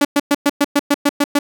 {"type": "tone bursts", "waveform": "sawtooth", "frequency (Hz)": 287.7, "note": "D4", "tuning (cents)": -36, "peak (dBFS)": -7, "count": 10, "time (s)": [0.01, 1.39], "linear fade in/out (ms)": 5, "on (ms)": 39, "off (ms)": 110, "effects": []}